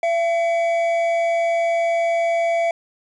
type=tone pair together; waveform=triangle; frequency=675 / 2270 Hz; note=E5 / C#7; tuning=+41 / +41 cents; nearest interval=octave + major sixth; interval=2100 cents; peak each=-15 / -27 dBFS; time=0.03-2.71 s; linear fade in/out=2 ms; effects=resampled to 22050 Hz + 8-bit